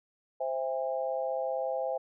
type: chord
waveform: sine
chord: C augmented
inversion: none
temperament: equal with one note detuned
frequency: 523.3 / 659.3 / 809.8 Hz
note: C5 / E5 / G#5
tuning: 0 / 0 / -44 cents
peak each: -32 / -34 / -36 dBFS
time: 0.4-1.98 s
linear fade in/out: 10 ms
effects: none